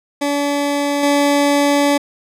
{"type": "tone with level steps", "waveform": "20% pulse", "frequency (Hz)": 286.4, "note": "D4", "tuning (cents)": -43, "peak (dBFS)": [-11, -7], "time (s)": [0.21, 1.98], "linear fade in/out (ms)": 10, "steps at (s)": 1.03, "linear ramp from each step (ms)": 2, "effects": ["low-pass 12000 Hz 12 dB/octave"]}